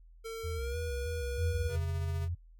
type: tone with pitch glide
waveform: square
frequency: 452 to 481.7 Hz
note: A4 to B4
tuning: +47 to -43 cents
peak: -38 dBFS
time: 0.24-1.77 s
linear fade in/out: 20 ms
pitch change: +110 cents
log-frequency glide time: 0.53-0.76 s
type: tone with vibrato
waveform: sine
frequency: 73.42 Hz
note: D2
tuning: in tune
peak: -35 dBFS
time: 0.43-1.81 s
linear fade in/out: 20 ms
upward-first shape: square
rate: 3.2 Hz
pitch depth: 180 cents each way
type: tone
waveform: sine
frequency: 86 Hz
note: F2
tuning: 26 cents flat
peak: -32 dBFS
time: 1.37-2.35 s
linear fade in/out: 10 ms
type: tone with tremolo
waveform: square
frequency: 135.1 Hz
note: C#3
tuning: 44 cents flat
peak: -38 dBFS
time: 1.68-2.29 s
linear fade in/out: 50 ms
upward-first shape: sine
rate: 15 Hz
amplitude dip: 30%
effects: noise-tail reverb RT60 0.1 s tail -20 dB re dry + added 41 Hz sine -53 dBFS peak until 2.59 s